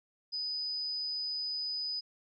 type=tone; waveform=sine; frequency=4987 Hz; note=D#8; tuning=3 cents sharp; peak=-33 dBFS; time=0.32-2.01 s; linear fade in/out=20 ms; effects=none